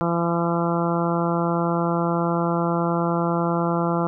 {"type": "harmonic tone", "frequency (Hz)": 169.9, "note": "F3", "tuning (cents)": -47, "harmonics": [1, 2, 3, 4, 5, 6, 7, 8], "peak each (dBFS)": [-23, -26, -28, -29, -30, -31, -31, -32], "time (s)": [0.01, 4.07], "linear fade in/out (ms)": 0, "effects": []}